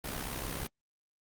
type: noise with amplitude modulation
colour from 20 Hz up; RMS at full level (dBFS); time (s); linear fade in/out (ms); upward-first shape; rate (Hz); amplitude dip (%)
pink; -35; 0.04-0.67; 5; sine; 66.2; 60
effects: Opus 32 kbps